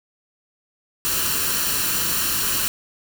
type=noise with comb filter; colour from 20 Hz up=white; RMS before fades=-22 dBFS; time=1.05-2.68 s; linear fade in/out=0 ms; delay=0.7 ms; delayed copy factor=+0.6; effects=none